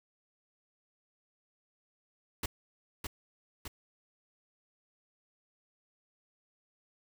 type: noise with echo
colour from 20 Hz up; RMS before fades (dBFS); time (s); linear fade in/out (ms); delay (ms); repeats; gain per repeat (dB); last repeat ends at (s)
pink; -34; 2.43-2.46; 5; 610; 2; -4; 3.68
effects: none